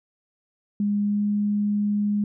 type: tone with pitch glide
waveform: sine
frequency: 205 to 206.5 Hz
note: G#3 to G#3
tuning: -22 to -10 cents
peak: -20 dBFS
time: 0.8-2.24 s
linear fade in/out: 2 ms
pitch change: +12 cents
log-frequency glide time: 1.03-1.23 s
effects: none